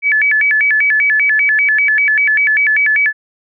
sine tone with vibrato, 1985 Hz, B6, 8 cents sharp, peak -9 dBFS, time 0.02-3.13 s, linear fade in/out 50 ms, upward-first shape square, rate 5.1 Hz, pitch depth 240 cents each way, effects none

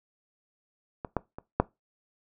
clicks, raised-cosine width 1 ms, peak -20 / -12 / -25 / -6 dBFS, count 4, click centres 1.048 / 1.167 / 1.385 / 1.6 s, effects noise-tail reverb RT60 0.2 s tail -20 dB re dry

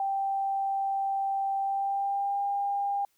sine tone with pitch glide, 784 to 802.3 Hz, G5 to G5, 0 to +40 cents, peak -26 dBFS, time 0-3.05 s, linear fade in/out 2 ms, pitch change +40 cents, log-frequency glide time 1.6-2.42 s, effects white hiss -71 dBFS RMS until 3.17 s

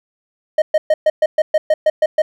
triangle tone bursts, 620 Hz, D#5, 6 cents flat, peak -7 dBFS, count 11, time 0.58-2.22 s, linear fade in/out 5 ms, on 40 ms, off 120 ms, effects none

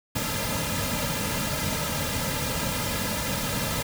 pink noise with comb filter, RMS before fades -28 dBFS, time 0.15-3.83 s, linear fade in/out 10 ms, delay 2.7 ms, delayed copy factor -0.8, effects none

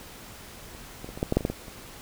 clicks, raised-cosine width 2 ms, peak -30 / -24 / -25 / -24 / -11 / -10 / -6 / -20 / -11 / -16 / -29 dBFS, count 11, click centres 0.749 / 1.045 / 1.09 / 1.175 / 1.229 / 1.324 / 1.37 / 1.408 / 1.451 / 1.5 / 1.682 s, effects pink hiss -45 dBFS RMS until 2.01 s

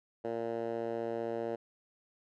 10% pulse tone with band-pass filter, 115.5 Hz, A#2, 16 cents flat, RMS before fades -36 dBFS, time 0.24-1.56 s, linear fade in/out 10 ms, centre 500 Hz, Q 1.6, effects none

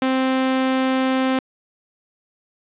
sawtooth tone, 261.6 Hz, C4, in tune, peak -13 dBFS, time 0.02-1.39 s, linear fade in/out 2 ms, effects resampled to 8000 Hz + 8-bit

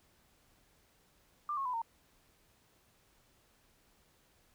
sine tone with pitch steps, 1189 / 1090.3 / 999.8 / 916.8 Hz, D6 / C#6 / B5 / A#5, +21 / -29 / +21 / -29 cents, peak -33 dBFS, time 1.49-1.818 s, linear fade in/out 2 ms, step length 82 ms, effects pink hiss -69 dBFS RMS until 4.54 s

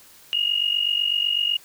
sine tone pair together, 2841 / 2889 Hz, F7 / F#7, +29 / -42 cents, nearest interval unison, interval 29 cents, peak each -22 / -23 dBFS, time 0.33-1.57 s, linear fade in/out 0 ms, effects white hiss -50 dBFS RMS until 1.64 s

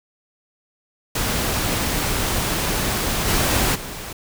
pink noise with level steps, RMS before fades -22 / -19 / -32 dBFS, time 1.15-4.13 s, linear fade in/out 5 ms, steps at 3.27 / 3.74 s, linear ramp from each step 20 ms, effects none

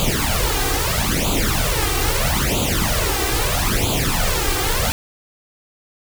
pink noise with flanger, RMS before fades -19 dBFS, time 0-4.92 s, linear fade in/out 0 ms, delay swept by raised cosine 0.27 to 2.57 ms, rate 0.77 Hz, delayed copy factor +0.85, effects none

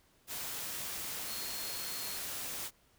sine tone in noise, 4280 Hz, C8, 38 cents sharp, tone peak -45 dBFS, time 1.26-2.2 s, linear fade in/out 50 ms, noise white, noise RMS -40 dBFS, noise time 0.27-2.71 s, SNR -8 dB, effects pink hiss -68 dBFS RMS until 2.98 s

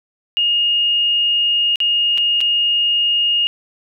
sine tone with dropouts, 2850 Hz, F7, 34 cents sharp, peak -13 dBFS, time 0.37-3.47 s, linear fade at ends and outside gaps 0 ms, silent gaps 1.758-1.803 / 2.176-2.181 / 2.406-2.412 s, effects none

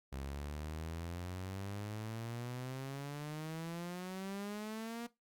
sawtooth exponential sweep, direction up, 66.7 to 238.2 Hz, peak -37 dBFS, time 0.12-5.07 s, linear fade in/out 10 ms, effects noise-tail reverb RT60 0.2 s tail -18 dB re dry + Opus 48 kbps

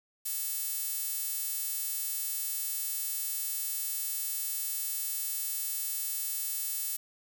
sawtooth tone with high-pass filter, 440 Hz, A4, in tune, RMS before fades -34 dBFS, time 0.25-6.97 s, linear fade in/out 10 ms, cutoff 11000 Hz, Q 0.68, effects none

